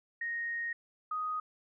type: tone pair in turn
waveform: sine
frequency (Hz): 1864.7 / 1247.8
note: A#6 / D#6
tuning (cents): 0 / +5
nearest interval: perfect fifth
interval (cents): 695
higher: first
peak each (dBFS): -33 / -32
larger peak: second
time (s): 0.21-0.73 / 1.11-1.4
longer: first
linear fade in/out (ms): 5
effects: none